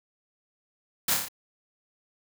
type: noise with echo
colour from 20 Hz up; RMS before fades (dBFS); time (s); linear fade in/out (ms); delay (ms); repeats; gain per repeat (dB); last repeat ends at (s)
white; -25; 1.08-1.14; 5; 29; 5; -3; 1.285
effects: none